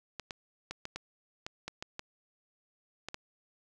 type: clicks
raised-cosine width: 0.2 ms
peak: -21 dBFS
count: 11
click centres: 0.197 / 0.308 / 0.71 / 0.854 / 0.96 / 1.465 / 1.68 / 1.825 / 1.994 / 3.086 / 3.144 s
effects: none